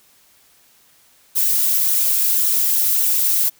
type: noise with flanger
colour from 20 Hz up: violet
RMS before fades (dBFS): -17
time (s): 1.35-3.5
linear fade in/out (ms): 20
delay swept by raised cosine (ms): 0.39 to 5.49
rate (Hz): 1.8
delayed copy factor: -0.5
effects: white hiss -54 dBFS RMS until 3.59 s